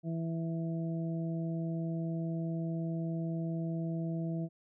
harmonic tone, 164.81 Hz, E3, in tune, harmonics 1 / 2 / 3 / 4, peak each -33 / -40 / -51 / -45 dBFS, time 0.03-4.49 s, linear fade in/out 50 ms, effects none

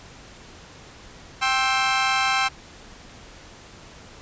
20% pulse chord, C major, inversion second, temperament equal with one note detuned, 784 / 1059.9 / 1318.5 Hz, G5 / C6 / E6, 0 / +22 / 0 cents, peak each -18 / -20 / -19 dBFS, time 1.41-2.49 s, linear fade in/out 20 ms, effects pink hiss -45 dBFS RMS until 4.21 s + resampled to 16000 Hz

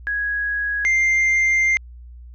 sine / triangle tone pair in turn, 1661.2 / 2098 Hz, G#6 / C7, 0 / +4 cents, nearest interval major third, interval 404 cents, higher second, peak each -20 / -13 dBFS, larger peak second, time 0.07-0.85 / 0.85-1.77 s, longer second, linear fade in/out 0 ms, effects added 60 Hz sine -37 dBFS peak until 2.34 s + resampled to 16000 Hz

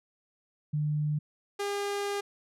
sine / sawtooth tone pair in turn, 150 / 404.2 Hz, D3 / G#4, +37 / -47 cents, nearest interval octave + perfect fourth, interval 1716 cents, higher second, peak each -26 dBFS, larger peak neither, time 0.73-1.19 / 1.59-2.21 s, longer second, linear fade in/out 10 ms, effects low-pass 11000 Hz 12 dB/octave

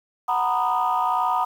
sine chord, B major seventh, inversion second, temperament just, 740.8 / 926 / 987.8 / 1234.7 Hz, F#5 / A#5 / B5 / D#6, +2 / -12 / 0 / -14 cents, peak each -24 dBFS, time 0.28-1.45 s, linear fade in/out 10 ms, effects tanh soft clip ceiling -12 dBFS + 8-bit

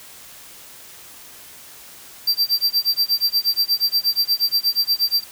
square tone with tremolo, 4699 Hz, D8, in tune, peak -14 dBFS, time 2.27-5.24 s, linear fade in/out 5 ms, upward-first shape sine, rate 8.4 Hz, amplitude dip 100%, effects white hiss -42 dBFS RMS until 5.31 s

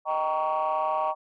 sine chord, Eb dominant seventh, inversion none, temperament just, 622.3 / 777.8 / 933.4 / 1120.1 Hz, Eb5 / G5 / Bb5 / Db6, 0 / -14 / +2 / +18 cents, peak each -28 dBFS, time 0.05-1.15 s, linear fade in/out 50 ms, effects tanh soft clip ceiling -18 dBFS

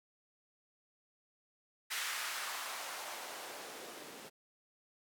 blue noise with band-pass filter sweep, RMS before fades -43 dBFS, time 1.9-4.3 s, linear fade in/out 20 ms, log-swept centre 1700 to 290 Hz, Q 1.3, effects none

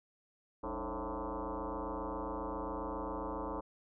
sine tone with frequency modulation, 288.8 Hz, D4, 29 cents flat, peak -36 dBFS, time 0.63-3.61 s, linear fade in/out 10 ms, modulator 121 Hz, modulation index 6.9, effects none

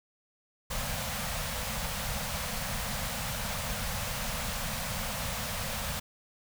pink band-stop noise, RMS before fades -34 dBFS, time 0.7-6 s, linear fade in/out 10 ms, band 240 to 480 Hz, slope 96 dB/octave, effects none

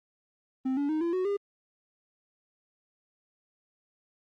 triangle tone with pitch steps, 261.6 / 285.3 / 311.1 / 339.3 / 370 / 403.4 Hz, C4 / C#4 / D#4 / F4 / F#4 / G4, 0 / +50 / 0 / -50 / 0 / +50 cents, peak -24 dBFS, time 0.65-1.37 s, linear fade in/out 10 ms, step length 120 ms, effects Opus 24 kbps

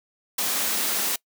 white high-pass noise, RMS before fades -25 dBFS, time 0.38-1.16 s, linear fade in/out 5 ms, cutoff 170 Hz, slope 96 dB/octave, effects noise-tail reverb RT60 0.1 s tail -23 dB re dry

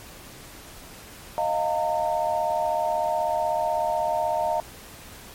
sine chord, Eb suspended second, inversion none, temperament equal with one note detuned, 622.3 / 698.5 / 911.6 Hz, Eb5 / F5 / Bb5, 0 / 0 / -39 cents, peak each -26 dBFS, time 1.38-4.6 s, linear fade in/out 0 ms, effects pink hiss -44 dBFS RMS until 5.34 s + MP3 64 kbps

